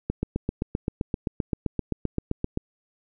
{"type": "click train", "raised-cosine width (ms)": 3, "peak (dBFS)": -12, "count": 20, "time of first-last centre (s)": [0.1, 2.574], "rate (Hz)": 7.68, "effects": []}